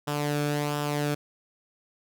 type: tone with flanger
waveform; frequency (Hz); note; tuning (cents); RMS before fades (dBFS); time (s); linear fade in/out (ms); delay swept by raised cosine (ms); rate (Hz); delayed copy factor
sawtooth; 146.83; D3; 0; -28; 0.07-1.15; 10; 0.46 to 1.03; 1.4; -0.55
effects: none